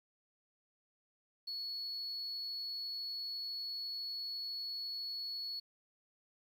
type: tone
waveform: sine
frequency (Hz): 4386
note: C#8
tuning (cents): -19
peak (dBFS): -37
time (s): 1.47-5.6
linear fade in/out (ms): 10
effects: tanh soft clip ceiling -36 dBFS + 11-bit